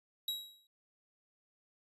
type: tone with exponential decay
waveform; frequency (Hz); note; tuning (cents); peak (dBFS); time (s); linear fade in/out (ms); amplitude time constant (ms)
45% pulse; 3853; B7; -44; -32; 0.28-0.67; 2; 84
effects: noise-tail reverb RT60 0.2 s tail -26 dB re dry + resampled to 32000 Hz